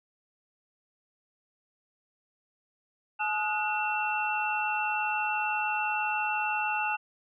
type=tone cluster; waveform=sine; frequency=851 / 1253 / 1456 / 2697 Hz; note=G#5 / D#6 / F#6 / E7; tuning=+42 / +12 / -28 / +39 cents; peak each=-30 / -38 / -34 / -31 dBFS; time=3.19-6.97 s; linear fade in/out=20 ms; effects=none